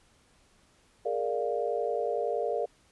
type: chord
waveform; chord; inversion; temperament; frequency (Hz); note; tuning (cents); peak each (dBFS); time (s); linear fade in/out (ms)
sine; Bb dominant seventh; third; equal; 415.3 / 466.2 / 587.3 / 698.5; Ab4 / Bb4 / D5 / F5; 0 / 0 / 0 / 0; -34 / -31 / -33 / -34; 1.05-2.66; 10
effects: pink hiss -64 dBFS RMS until 2.91 s + resampled to 24000 Hz